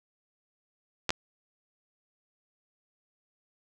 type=clicks; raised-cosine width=0.2 ms; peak=-9 dBFS; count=2; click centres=1.093 / 1.105 s; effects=none